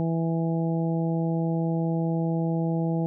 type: harmonic tone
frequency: 164.81 Hz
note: E3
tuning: in tune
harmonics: 1 / 2 / 3 / 4 / 5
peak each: -24 / -30 / -34 / -36 / -38 dBFS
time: 0-3.06 s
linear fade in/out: 0 ms
effects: none